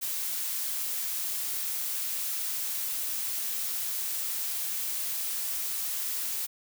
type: noise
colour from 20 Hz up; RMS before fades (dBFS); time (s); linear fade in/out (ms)
blue; -32; 0.01-6.47; 20
effects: none